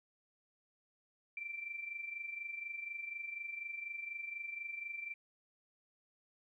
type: tone with amplitude modulation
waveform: sine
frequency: 2349 Hz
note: D7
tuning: in tune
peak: -38 dBFS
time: 1.37-5.14 s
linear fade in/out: 2 ms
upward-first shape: sine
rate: 24.1 Hz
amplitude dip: 65%
effects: 13-bit